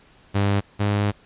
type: tone pair in turn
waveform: sawtooth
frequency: 100.3 / 102.64 Hz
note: G2 / G#2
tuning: +40 / -20 cents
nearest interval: unison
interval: 40 cents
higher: second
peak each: -14 / -15 dBFS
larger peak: first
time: 0.34-0.61 / 0.79-1.12 s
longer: second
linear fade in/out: 20 ms
effects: pink hiss -54 dBFS RMS until 1.25 s + resampled to 8000 Hz